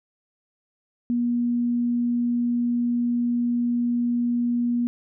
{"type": "tone", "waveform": "sine", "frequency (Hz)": 240, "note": "B3", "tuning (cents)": -49, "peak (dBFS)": -20, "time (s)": [1.1, 4.87], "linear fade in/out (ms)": 0, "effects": []}